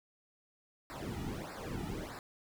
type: noise with flanger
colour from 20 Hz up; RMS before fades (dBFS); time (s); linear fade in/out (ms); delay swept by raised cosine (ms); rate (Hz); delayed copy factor
brown; -41; 0.9-2.19; 0; 0.31 to 1.91; 1.6; -1
effects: none